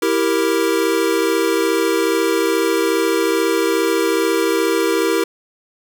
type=chord; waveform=square; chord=E diminished; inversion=none; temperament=equal; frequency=329.6 / 392 / 466.2 Hz; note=E4 / G4 / Bb4; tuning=0 / 0 / 0 cents; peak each=-20 dBFS; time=0.02-5.24 s; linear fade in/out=5 ms; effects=none